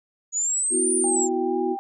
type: linear two-way sweep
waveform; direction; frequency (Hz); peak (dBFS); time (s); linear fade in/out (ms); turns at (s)
sine; up then down; 6730 to 9440 to 7180; -21; 0.32-1.29; 50; 0.95
type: chord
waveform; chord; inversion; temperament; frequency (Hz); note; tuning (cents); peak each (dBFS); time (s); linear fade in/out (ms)
sine; B suspended fourth; none; equal; 246.9 / 329.6 / 370; B3 / E4 / F#4; 0 / 0 / 0; -29 / -27 / -24; 0.7-1.77; 50
type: tone with vibrato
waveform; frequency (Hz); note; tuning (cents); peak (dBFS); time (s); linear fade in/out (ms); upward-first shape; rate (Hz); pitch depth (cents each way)
sine; 796; G5; +26; -29; 1.04-1.79; 0; sine; 2.2; 24
effects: none

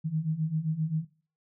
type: beating tone pair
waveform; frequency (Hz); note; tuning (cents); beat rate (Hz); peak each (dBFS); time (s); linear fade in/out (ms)
sine; 153.3 / 160.9; D#3 / E3; -25 / -42; 7.6; -31 / -29; 0.04-1.05; 20
effects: noise-tail reverb RT60 0.4 s tail -17 dB re dry

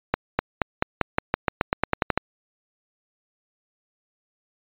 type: accelerating click train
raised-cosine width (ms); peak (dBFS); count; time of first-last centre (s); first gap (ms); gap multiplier
0.5; -4; 15; 0.14-2.176; 250; 0.91
effects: resampled to 8000 Hz

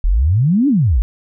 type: exponential two-way sweep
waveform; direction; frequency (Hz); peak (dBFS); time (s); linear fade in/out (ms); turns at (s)
sine; up then down; 36.94 to 302.2 to 46.36; -10; 0.04-1.02; 0; 0.68
effects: none

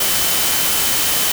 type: tone in noise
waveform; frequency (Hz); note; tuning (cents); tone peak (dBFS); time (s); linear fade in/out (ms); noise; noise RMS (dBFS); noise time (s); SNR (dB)
sine; 3053; G7; -46; -27; 0-1.32; 5; white; -17; 0-1.32; -13
effects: none

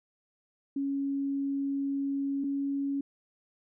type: tone pair in turn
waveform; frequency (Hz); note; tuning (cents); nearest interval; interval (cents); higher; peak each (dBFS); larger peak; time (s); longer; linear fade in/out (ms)
sine; 277.2 / 278.5; C#4 / C#4; 0 / +8; unison; 8; second; -28; neither; 0.76-2.44 / 2.44-3.01; first; 5
effects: none

